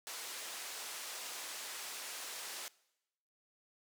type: band-pass noise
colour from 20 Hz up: white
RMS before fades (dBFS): -45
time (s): 0.07-2.68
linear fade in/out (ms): 0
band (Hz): 450 to 8900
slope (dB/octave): 12
effects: noise-tail reverb RT60 0.9 s tail -22 dB re dry